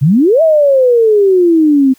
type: exponential two-way sweep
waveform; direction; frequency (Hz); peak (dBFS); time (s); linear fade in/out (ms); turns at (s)
sine; up then down; 127.9 to 659.3 to 257.3; -5; 0.01-1.94; 20; 0.42
effects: white hiss -49 dBFS RMS until 1.98 s